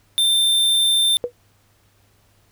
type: tone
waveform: square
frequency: 3582 Hz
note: A7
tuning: 30 cents sharp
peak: -15 dBFS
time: 0.18-1.17 s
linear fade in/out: 0 ms
type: tone with exponential decay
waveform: sine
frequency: 486.8 Hz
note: B4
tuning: 25 cents flat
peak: -15 dBFS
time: 1.24-1.32 s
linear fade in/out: 0 ms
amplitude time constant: 17 ms
effects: added 101 Hz sine -60 dBFS peak until 2.51 s + pink hiss -60 dBFS RMS until 2.51 s